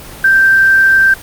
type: tone with quantisation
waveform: sine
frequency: 1568 Hz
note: G6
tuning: in tune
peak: -5 dBFS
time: 0.24-1.14 s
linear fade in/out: 5 ms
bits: 5
effects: pink hiss -31 dBFS RMS until 1.22 s + Opus 24 kbps